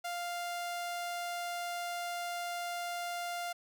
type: tone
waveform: sawtooth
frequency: 698.5 Hz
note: F5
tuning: in tune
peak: -32 dBFS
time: 0.04-3.53 s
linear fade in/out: 10 ms
effects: none